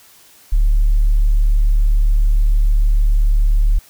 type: tone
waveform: sine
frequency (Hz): 36.56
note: D1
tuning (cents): -7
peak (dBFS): -8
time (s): 0.52-3.79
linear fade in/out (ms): 10
effects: tanh soft clip ceiling -7 dBFS + white hiss -47 dBFS RMS until 3.89 s